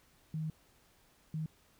sine tone bursts at uneven times, 157.1 Hz, D#3, 17 cents sharp, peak -34 dBFS, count 2, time 0.34-0.5 / 1.34-1.46 s, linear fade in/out 2 ms, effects pink hiss -67 dBFS RMS until 1.79 s

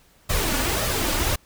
pink noise with flanger, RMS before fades -23 dBFS, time 0.29-1.36 s, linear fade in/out 10 ms, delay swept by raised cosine 1.6 to 3.5 ms, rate 1.8 Hz, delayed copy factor +0.55, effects pink hiss -57 dBFS RMS until 1.45 s

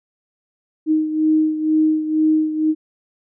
sine beating tone pair, 311.3 / 313.4 Hz, D#4 / D#4, +1 / +13 cents, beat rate 2.1 Hz, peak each -15 / -21 dBFS, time 0.86-2.75 s, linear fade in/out 50 ms, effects none

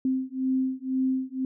sine beating tone pair, 260.2 / 262.2 Hz, C4 / C4, -9 / +4 cents, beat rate 2 Hz, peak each -27 dBFS, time 0.05-1.45 s, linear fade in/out 2 ms, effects none

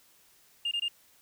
sine tone bursts, 2817 Hz, F7, 14 cents sharp, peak -26 dBFS, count 3, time 0.65-0.883 s, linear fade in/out 5 ms, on 63 ms, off 22 ms, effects tanh soft clip ceiling -25 dBFS + white hiss -62 dBFS RMS until 1.21 s

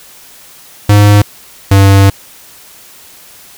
square tone pair in turn, 103 / 98.13 Hz, G#2 / G2, -14 / +2 cents, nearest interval minor second, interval 84 cents, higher first, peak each -3 dBFS, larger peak neither, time 0.89-1.22 / 1.71-2.1 s, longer second, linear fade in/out 5 ms, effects white hiss -37 dBFS RMS until 3.57 s

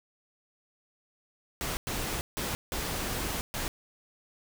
pink noise bursts at uneven times, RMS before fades -33 dBFS, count 5, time 1.61-1.77 / 1.87-2.21 / 2.37-2.55 / 2.72-3.41 / 3.54-3.68 s, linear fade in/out 0 ms, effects none

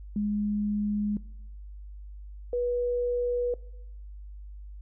sine tone pair in turn, 207.7 / 487.2 Hz, G#3 / B4, 0 / -24 cents, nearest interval octave + minor third, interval 1476 cents, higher second, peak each -25 dBFS, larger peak neither, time 0.16-1.17 / 2.53-3.54 s, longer neither, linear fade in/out 2 ms, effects noise-tail reverb RT60 0.8 s tail -20 dB re dry + added 50 Hz sine -40 dBFS peak until 4.81 s

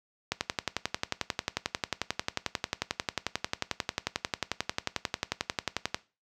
click train, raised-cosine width 0.2 ms, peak -10 dBFS, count 64, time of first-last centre 0.32-5.945 s, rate 11.2 Hz, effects noise-tail reverb RT60 0.3 s tail -18 dB re dry + high-pass 60 Hz 12 dB/octave

